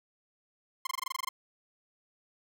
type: tone bursts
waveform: sawtooth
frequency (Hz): 1051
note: C6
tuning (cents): +7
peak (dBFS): -27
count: 11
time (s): 0.85-1.29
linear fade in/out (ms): 5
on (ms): 20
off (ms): 22
effects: none